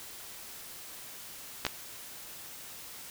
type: clicks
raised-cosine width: 0.2 ms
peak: -11 dBFS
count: 2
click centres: 1.651 / 1.666 s
effects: white hiss -46 dBFS RMS until 3.1 s